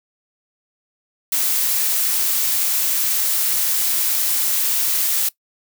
blue noise, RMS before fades -19 dBFS, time 1.32-5.29 s, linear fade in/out 5 ms, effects noise-tail reverb RT60 0.1 s tail -20 dB re dry

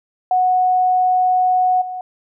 sine tone with level steps, 736 Hz, F#5, 9 cents flat, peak -12 / -24 dBFS, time 0.31-2.01 s, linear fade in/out 2 ms, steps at 1.81 s, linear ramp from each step 10 ms, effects none

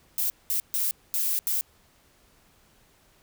violet noise bursts at uneven times, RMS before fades -26 dBFS, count 5, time 0.18-0.3 / 0.5-0.6 / 0.74-0.91 / 1.14-1.39 / 1.47-1.61 s, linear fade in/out 0 ms, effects pink hiss -61 dBFS RMS until 3.22 s

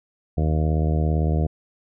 harmonic tone, 77.78 Hz, D#2, in tune, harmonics 1 / 2 / 3 / 4 / 5 / 6 / 7 / 8 / 9, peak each -20 / -23 / -32 / -32 / -34 / -34 / -37 / -37 / -35 dBFS, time 0.37-1.47 s, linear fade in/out 10 ms, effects none

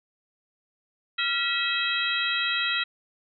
harmonic tone with a mistuned harmonic, 646 Hz, E5, 35 cents flat, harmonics 2 / 3 / 4 / 5 / 6, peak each -30 / -30 / -30 / -30 / -30 dBFS, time 1.18-2.84 s, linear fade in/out 10 ms, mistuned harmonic 2, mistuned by +120 cents, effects none

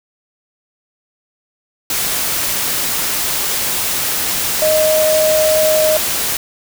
sine tone in noise, 622.3 Hz, D#5, in tune, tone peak -11 dBFS, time 4.62-5.97 s, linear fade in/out 2 ms, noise white, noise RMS -18 dBFS, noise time 1.9-6.37 s, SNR +4 dB, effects none

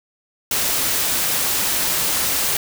white noise, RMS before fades -20 dBFS, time 0.51-2.57 s, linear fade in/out 2 ms, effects none

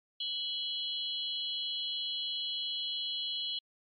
sine tone cluster, 2970 / 3307 / 4124 Hz, F#7 / G#7 / C8, +6 / -8 / -26 cents, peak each -38 / -37 / -39 dBFS, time 0.2-3.59 s, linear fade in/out 5 ms, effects AAC 64 kbps

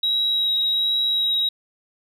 sine tone with vibrato, 3840 Hz, B7, 49 cents flat, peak -17 dBFS, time 0.03-1.49 s, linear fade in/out 5 ms, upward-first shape sine, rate 1.3 Hz, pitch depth 9 cents each way, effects tanh soft clip ceiling -14 dBFS

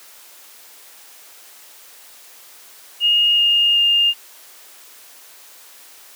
sine tone with pitch steps, 2853 / 2835 / 2817 Hz, F7 / F7 / F7, +36 / +25 / +14 cents, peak -12 dBFS, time 3-4.14 s, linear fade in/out 50 ms, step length 380 ms, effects white hiss -44 dBFS RMS until 6.15 s + high-pass 400 Hz 12 dB/octave

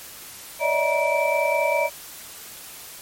sine tone cluster, 570 / 600 / 645 / 950 / 2325 Hz, C#5 / D5 / E5 / A#5 / D7, +48 / +37 / -38 / +33 / -18 cents, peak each -25 dBFS, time 0.59-1.9 s, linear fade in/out 50 ms, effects white hiss -40 dBFS RMS until 3.01 s + MP3 64 kbps

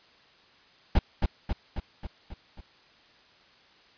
brown noise with echo, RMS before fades -19 dBFS, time 0.95-0.99 s, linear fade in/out 5 ms, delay 270 ms, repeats 6, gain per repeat -4 dB, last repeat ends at 2.61 s, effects white hiss -58 dBFS RMS until 3.97 s + resampled to 11025 Hz

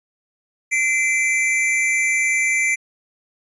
square tone pair together, 2057 / 2338 Hz, C7 / D7, -30 / -8 cents, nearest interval major second, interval 222 cents, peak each -20 dBFS, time 0.71-2.76 s, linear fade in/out 20 ms, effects resampled to 24000 Hz

